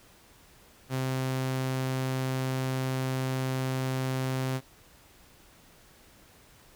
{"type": "tone", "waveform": "sawtooth", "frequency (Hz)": 130.81, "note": "C3", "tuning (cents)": 0, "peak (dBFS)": -24, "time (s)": [0.89, 4.61], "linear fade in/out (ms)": 50, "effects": ["pink hiss -57 dBFS RMS until 6.75 s"]}